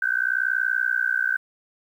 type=tone with amplitude modulation; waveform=sine; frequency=1537 Hz; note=G6; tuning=35 cents flat; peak=-16 dBFS; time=0.02-1.37 s; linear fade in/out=5 ms; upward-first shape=sine; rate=60.7 Hz; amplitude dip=100%; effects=9-bit